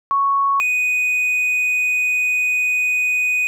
sine / triangle tone pair in turn, 1108.7 / 2489 Hz, C#6 / D#7, 0 / 0 cents, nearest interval octave + major second, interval 1400 cents, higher second, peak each -14 dBFS, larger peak neither, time 0.11-0.6 / 0.6-3.47 s, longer second, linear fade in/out 0 ms, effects none

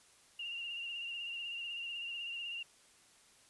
sine tone with vibrato, 2794 Hz, F7, in tune, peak -39 dBFS, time 0.39-2.63 s, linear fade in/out 5 ms, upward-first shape sine, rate 16 Hz, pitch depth 40 cents each way, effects white hiss -64 dBFS RMS until 3.49 s + resampled to 24000 Hz

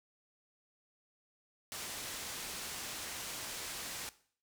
white low-pass noise, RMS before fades -43 dBFS, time 1.72-4.09 s, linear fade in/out 0 ms, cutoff 9100 Hz, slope 12 dB/octave, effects noise-tail reverb RT60 0.5 s tail -17 dB re dry

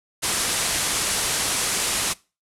white low-pass noise, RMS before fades -24 dBFS, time 0.22-2.14 s, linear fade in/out 20 ms, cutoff 11000 Hz, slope 48 dB/octave, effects noise-tail reverb RT60 0.3 s tail -22 dB re dry

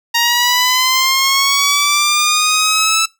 10% pulse linear sweep, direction up, 932.3 to 1318.5 Hz, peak -3 dBFS, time 0.14-3.06 s, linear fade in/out 10 ms, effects noise-tail reverb RT60 0.2 s tail -21 dB re dry

